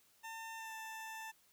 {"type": "tone with pitch glide", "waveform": "20% pulse", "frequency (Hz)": [900, 886.1], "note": ["A5", "A5"], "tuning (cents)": [39, 12], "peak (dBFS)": -40, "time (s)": [0.23, 1.32], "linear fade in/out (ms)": 20, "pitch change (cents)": -27, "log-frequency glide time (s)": [0.56, 0.74], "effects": ["white hiss -70 dBFS RMS until 1.52 s"]}